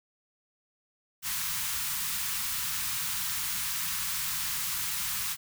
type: band-stop noise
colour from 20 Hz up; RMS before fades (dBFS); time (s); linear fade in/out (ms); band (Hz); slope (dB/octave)
white; -32; 1.22-5.37; 50; 200 to 920; 48
effects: none